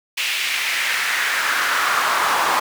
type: noise with high-pass filter sweep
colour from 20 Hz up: brown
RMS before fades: -20 dBFS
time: 0.17-2.6 s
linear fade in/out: 10 ms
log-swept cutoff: 2700 to 950 Hz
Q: 2.3
effects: none